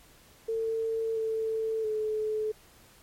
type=tone with pitch steps; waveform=sine; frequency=449.3 / 443.8 / 431 Hz; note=A4 / A4 / A4; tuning=+36 / +15 / -36 cents; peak=-27 dBFS; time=0.48-2.52 s; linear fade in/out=10 ms; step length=680 ms; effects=pink hiss -57 dBFS RMS until 3.02 s + MP3 64 kbps